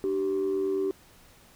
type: tone pair together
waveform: sine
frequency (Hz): 297 / 386.1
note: D4 / G4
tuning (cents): +20 / -26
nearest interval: perfect fourth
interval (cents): 454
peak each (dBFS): -31 / -24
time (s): 0.04-0.91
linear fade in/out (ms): 0
effects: tanh soft clip ceiling -21 dBFS + pink hiss -56 dBFS RMS until 1.55 s